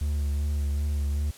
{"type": "tone with vibrato", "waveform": "triangle", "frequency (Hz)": 72.5, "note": "D2", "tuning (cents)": -22, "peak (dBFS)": -22, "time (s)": [0.01, 1.31], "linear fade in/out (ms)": 5, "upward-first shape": "sine", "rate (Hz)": 2.6, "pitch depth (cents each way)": 30, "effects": ["white hiss -49 dBFS RMS until 1.37 s", "low-pass 12000 Hz 12 dB/octave"]}